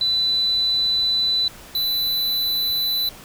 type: tone pair in turn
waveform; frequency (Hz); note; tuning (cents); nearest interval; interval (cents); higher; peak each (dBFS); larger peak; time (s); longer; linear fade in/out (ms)
sine / square; 3990 / 3990; B7 / B7; +17 / +17; unison; 0; neither; -17 / -20; first; 0.01-1.48 / 1.75-3.09; first; 2
effects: pink hiss -42 dBFS RMS until 3.24 s